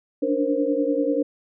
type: tone cluster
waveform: sine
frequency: 285.6 / 295.8 / 473 / 531 Hz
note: D4 / D4 / A#4 / C5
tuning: -48 / +13 / +25 / +25 cents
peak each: -25 dBFS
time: 0.22-1.23 s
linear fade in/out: 10 ms
effects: none